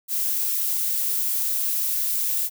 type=noise; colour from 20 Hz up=violet; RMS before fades=-24 dBFS; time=0.08-2.5 s; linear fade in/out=50 ms; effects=none